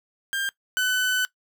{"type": "tone pair in turn", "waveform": "30% pulse", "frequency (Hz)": [1594, 1504.5], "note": ["G6", "F#6"], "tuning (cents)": [28, 28], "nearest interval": "minor second", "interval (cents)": 100, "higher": "first", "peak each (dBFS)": [-22, -18], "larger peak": "second", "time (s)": [[0.33, 0.49], [0.77, 1.25]], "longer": "second", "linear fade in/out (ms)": 0, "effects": ["noise-tail reverb RT60 0.1 s tail -20 dB re dry"]}